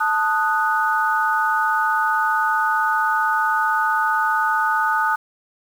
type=chord; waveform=sine; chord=D# diminished; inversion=second; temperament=equal; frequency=880 / 1244.5 / 1480 Hz; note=A5 / D#6 / F#6; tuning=0 / 0 / 0 cents; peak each=-21 dBFS; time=0-5.16 s; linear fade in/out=10 ms; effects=7-bit